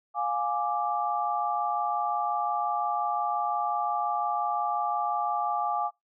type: chord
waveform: sine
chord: D diminished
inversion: first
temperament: equal with one note detuned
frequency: 704.9 / 830.6 / 1174.7 Hz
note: F5 / Ab5 / D6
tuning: +16 / 0 / 0 cents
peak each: -31 / -29 / -30 dBFS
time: 0.14-5.91 s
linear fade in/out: 50 ms
effects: noise-tail reverb RT60 0.2 s tail -26 dB re dry